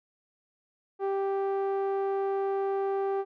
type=tone with low-pass filter; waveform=sawtooth; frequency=392 Hz; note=G4; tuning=in tune; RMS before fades=-29 dBFS; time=0.99-3.25 s; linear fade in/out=50 ms; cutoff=830 Hz; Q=1; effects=none